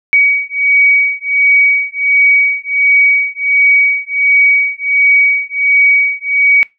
sine beating tone pair, 2260 / 2261.4 Hz, C#7 / C#7, +33 / +34 cents, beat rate 1.4 Hz, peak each -11 dBFS, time 0.13-6.63 s, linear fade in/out 0 ms, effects noise-tail reverb RT60 0.2 s tail -21 dB re dry

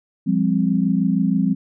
sine chord, F suspended second, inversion none, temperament equal with one note detuned, 174.61 / 200.9 / 261.6 Hz, F3 / G3 / C4, 0 / +43 / 0 cents, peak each -20 / -19 / -21 dBFS, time 0.26-1.55 s, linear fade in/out 20 ms, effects none

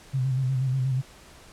sine tone with vibrato, 130.81 Hz, C3, in tune, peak -22 dBFS, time 0.13-1.02 s, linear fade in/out 20 ms, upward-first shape square, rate 8.3 Hz, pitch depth 45 cents each way, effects pink hiss -50 dBFS RMS until 1.52 s + low-pass 10000 Hz 12 dB/octave

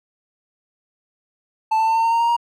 triangle tone with pitch steps, 880 / 888.7 / 897.5 / 906.3 / 915.3 / 924.3 / 933.4 / 942.6 Hz, A5 / A5 / A5 / A#5 / A#5 / A#5 / A#5 / A#5, 0 / +17 / +34 / -49 / -32 / -15 / +2 / +19 cents, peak -13 dBFS, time 1.71-2.366 s, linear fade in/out 10 ms, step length 82 ms, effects none

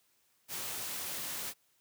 white noise, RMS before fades -39 dBFS, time 0.48-1.54 s, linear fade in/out 50 ms, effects white hiss -72 dBFS RMS until 1.8 s + high-pass 60 Hz 12 dB/octave

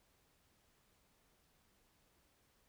silence, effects pink hiss -74 dBFS RMS until 2.68 s

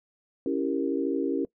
sine chord, C# diminished seventh, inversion none, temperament equal, 277.2 / 329.6 / 392 / 466.2 Hz, C#4 / E4 / G4 / Bb4, 0 / 0 / 0 / 0 cents, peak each -28 / -30 / -31 / -32 dBFS, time 0.46-1.45 s, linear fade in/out 2 ms, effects noise-tail reverb RT60 0.1 s tail -21 dB re dry

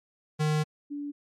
square / sine tone pair in turn, 153 / 288.8 Hz, D#3 / D4, -29 / -29 cents, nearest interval major seventh, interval 1100 cents, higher second, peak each -24 / -32 dBFS, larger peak first, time 0.39-0.64 / 0.9-1.12 s, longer first, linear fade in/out 20 ms, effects low-pass 9000 Hz 12 dB/octave + MP3 64 kbps

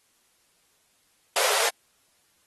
pink high-pass noise, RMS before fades -24 dBFS, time 1.36-1.69 s, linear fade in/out 2 ms, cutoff 410 Hz, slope 96 dB/octave, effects white hiss -66 dBFS RMS until 2.46 s + AAC 32 kbps

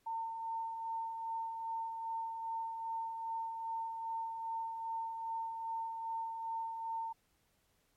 sine tone with tremolo, 906 Hz, A#5, 50 cents flat, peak -35 dBFS, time 0.06-7.13 s, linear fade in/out 10 ms, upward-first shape sine, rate 2.5 Hz, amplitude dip 40%, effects pink hiss -75 dBFS RMS until 7.96 s + MP3 64 kbps

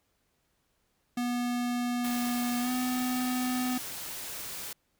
square tone with pitch glide, 243.4 to 251.8 Hz, B3 to B3, -25 to +34 cents, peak -29 dBFS, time 1.17-3.78 s, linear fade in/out 5 ms, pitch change +59 cents, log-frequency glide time 2.61-2.7 s
white noise, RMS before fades -39 dBFS, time 2.04-4.73 s, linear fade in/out 5 ms
effects pink hiss -74 dBFS RMS until 4.99 s

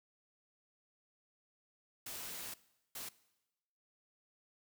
white noise bursts at uneven times, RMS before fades -45 dBFS, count 2, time 2.06-2.54 / 2.95-3.09 s, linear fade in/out 5 ms, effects noise-tail reverb RT60 1.0 s tail -20 dB re dry

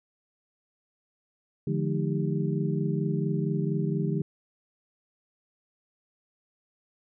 sine tone cluster, 149.1 / 173.5 / 213 / 315.2 / 397.7 Hz, D3 / F3 / G#3 / D#4 / G4, +27 / -11 / +44 / +23 / +25 cents, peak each -28 / -30 / -33 / -36 / -34 dBFS, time 1.67-4.22 s, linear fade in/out 5 ms, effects none

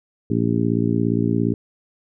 harmonic tone, 57.3 Hz, A#1, 29 cents flat, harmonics 2 / 3 / 4 / 5 / 6 / 7, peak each -23 / -24 / -22 / -23 / -28 / -27 dBFS, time 0.3-1.54 s, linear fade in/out 5 ms, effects none

